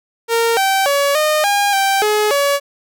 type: tone with pitch steps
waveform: sawtooth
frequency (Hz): 461.4 / 775 / 565 / 612 / 810 / 782 / 423 / 566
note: A#4 / G5 / C#5 / D#5 / G#5 / G5 / G#4 / C#5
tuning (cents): -18 / -20 / +33 / -29 / -43 / -4 / +32 / +36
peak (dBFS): -9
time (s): 0.28-2.6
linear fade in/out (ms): 50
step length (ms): 290
effects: none